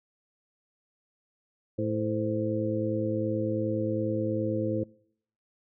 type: harmonic tone with a mistuned harmonic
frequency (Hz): 109.5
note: A2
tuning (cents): -8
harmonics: 1 / 2 / 3 / 4 / 5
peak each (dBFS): -32 / -34 / -31 / -37 / -32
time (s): 1.78-4.84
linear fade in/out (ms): 10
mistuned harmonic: 5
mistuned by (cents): -87
effects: noise-tail reverb RT60 0.7 s tail -25 dB re dry